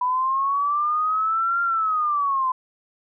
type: linear two-way sweep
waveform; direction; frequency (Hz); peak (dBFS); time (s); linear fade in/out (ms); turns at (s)
sine; up then down; 987 to 1393 to 1016; -19; 0.01-2.52; 5; 1.62
effects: none